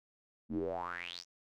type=tone with band-pass filter sweep; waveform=square; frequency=43.65 Hz; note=F1; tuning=in tune; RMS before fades=-39 dBFS; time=0.49-1.25 s; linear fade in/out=50 ms; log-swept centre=220 to 6000 Hz; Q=7.9; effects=none